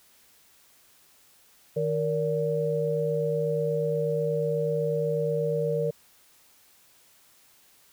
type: tone cluster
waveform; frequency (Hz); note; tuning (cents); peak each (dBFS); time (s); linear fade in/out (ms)
sine; 154.8 / 466.8 / 575; D#3 / A#4 / D5; -9 / +2 / -37; -30 / -26 / -30; 1.76-5.91; 10
effects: white hiss -59 dBFS RMS until 7.92 s